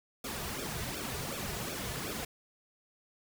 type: noise with flanger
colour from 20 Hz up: pink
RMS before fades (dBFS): -38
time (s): 0.24-2.25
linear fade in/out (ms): 5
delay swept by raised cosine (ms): 0.99 to 3.79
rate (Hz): 2.7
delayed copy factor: -0.8
effects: none